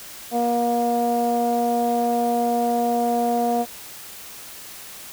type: tone with low-pass filter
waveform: sawtooth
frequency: 237.5 Hz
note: A#3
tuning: 33 cents sharp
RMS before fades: -21 dBFS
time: 0.31-3.66 s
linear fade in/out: 50 ms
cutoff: 660 Hz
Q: 9.5
effects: white hiss -39 dBFS RMS until 5.12 s